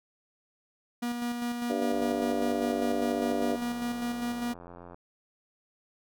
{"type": "tone with tremolo", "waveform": "45% pulse", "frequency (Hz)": 240, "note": "B3", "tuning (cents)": -49, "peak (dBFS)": -29, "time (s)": [1.02, 4.54], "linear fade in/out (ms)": 10, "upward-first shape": "square", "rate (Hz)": 5, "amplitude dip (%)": 35}
{"type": "harmonic tone", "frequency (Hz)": 98, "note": "G2", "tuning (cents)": 0, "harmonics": [3, 4, 5, 6, 7], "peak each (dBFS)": [-33, -34, -35, -36, -34], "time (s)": [1.69, 3.57], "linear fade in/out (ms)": 20}
{"type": "click train", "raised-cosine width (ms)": 1, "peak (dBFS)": -32, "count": 263, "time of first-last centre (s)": [1.94, 4.945], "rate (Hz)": 87.2}
{"effects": []}